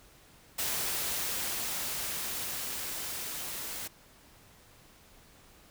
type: noise with level ramp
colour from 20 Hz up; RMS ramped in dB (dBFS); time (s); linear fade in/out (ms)
white; -32 to -39; 0.58-3.88; 10
effects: pink hiss -58 dBFS RMS until 5.7 s